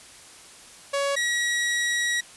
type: tone pair in turn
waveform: sawtooth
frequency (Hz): 560 / 1913.8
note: C#5 / A#6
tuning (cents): +18 / +45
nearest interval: octave + major sixth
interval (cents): 2127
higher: second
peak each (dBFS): -19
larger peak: neither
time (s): 0.93-1.16 / 1.16-2.21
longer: second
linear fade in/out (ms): 10
effects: white hiss -47 dBFS RMS until 2.36 s + resampled to 24000 Hz